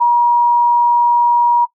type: tone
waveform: sine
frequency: 955 Hz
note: A#5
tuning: 42 cents sharp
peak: -8 dBFS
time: 0-1.66 s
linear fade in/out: 20 ms
effects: noise-tail reverb RT60 0.1 s tail -20 dB re dry